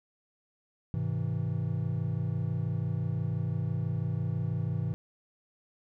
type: chord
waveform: triangle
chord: Ab augmented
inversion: none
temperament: just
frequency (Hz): 103.83 / 129.78 / 162.23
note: Ab2 / C3 / E3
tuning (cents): 0 / -14 / -27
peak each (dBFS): -31 / -31 / -31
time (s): 0.94-4.94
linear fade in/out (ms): 0
effects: none